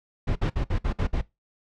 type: noise bursts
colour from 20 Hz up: brown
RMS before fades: -24 dBFS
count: 7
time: 0.27-1.215 s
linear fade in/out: 10 ms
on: 87 ms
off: 56 ms
effects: noise-tail reverb RT60 0.2 s tail -20 dB re dry + low-pass 4000 Hz 12 dB/octave